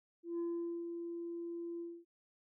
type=tone with ADSR envelope; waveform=sine; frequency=340.5 Hz; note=F4; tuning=44 cents flat; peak=-32 dBFS; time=0.23-2.05 s; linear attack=160 ms; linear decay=450 ms; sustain=-7 dB; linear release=250 ms; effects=tanh soft clip ceiling -34 dBFS